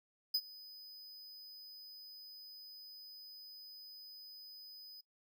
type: tone with ADSR envelope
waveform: square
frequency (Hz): 5000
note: D#8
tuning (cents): +8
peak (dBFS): -29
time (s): 0.34-5.01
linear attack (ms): 8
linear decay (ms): 56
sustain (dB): -22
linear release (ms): 6
effects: noise-tail reverb RT60 0.1 s tail -19 dB re dry